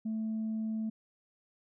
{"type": "tone", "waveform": "sine", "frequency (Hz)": 220, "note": "A3", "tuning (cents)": 0, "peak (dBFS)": -30, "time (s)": [0.05, 0.9], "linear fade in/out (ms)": 10, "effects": ["tanh soft clip ceiling -29 dBFS"]}